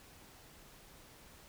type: silence
effects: pink hiss -58 dBFS RMS until 1.48 s